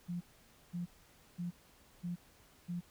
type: tone bursts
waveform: sine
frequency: 174.8 Hz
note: F3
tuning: 2 cents sharp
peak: -36 dBFS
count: 5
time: 0.08-2.81 s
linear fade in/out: 20 ms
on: 130 ms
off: 520 ms
effects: pink hiss -64 dBFS RMS until 2.9 s